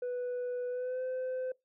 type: tone with pitch glide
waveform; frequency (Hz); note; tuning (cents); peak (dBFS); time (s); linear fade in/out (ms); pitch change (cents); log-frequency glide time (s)
sine; 493.6 to 512.8; B4 to C5; -1 to -35; -30; 0.02-1.52; 5; +66; 0.69-1.02
effects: noise-tail reverb RT60 0.2 s tail -24 dB re dry + tanh soft clip ceiling -32 dBFS